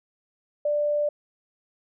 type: tone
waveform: sine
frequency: 590 Hz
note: D5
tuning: 8 cents sharp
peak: -21 dBFS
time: 0.65-1.09 s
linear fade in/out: 5 ms
effects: none